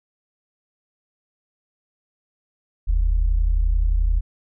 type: tone pair together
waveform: sine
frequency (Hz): 41.07 / 72.5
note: E1 / D2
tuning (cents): -6 / -22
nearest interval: minor seventh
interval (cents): 984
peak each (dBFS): -16 / -25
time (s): 2.87-4.21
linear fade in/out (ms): 20
effects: none